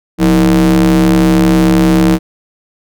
square ring-modulated tone, 71.2 Hz, C#2, 47 cents sharp, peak -4 dBFS, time 0.18-2.19 s, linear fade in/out 50 ms, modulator 250 Hz, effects none

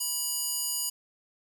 square tone with high-pass filter, 975 Hz, B5, 23 cents flat, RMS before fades -31 dBFS, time 0-0.9 s, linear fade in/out 10 ms, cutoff 6700 Hz, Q 1.1, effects none

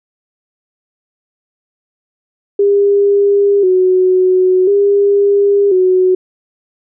sine tone with vibrato, 386 Hz, G4, 27 cents flat, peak -7 dBFS, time 2.59-6.15 s, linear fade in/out 5 ms, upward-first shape square, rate 0.48 Hz, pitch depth 74 cents each way, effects none

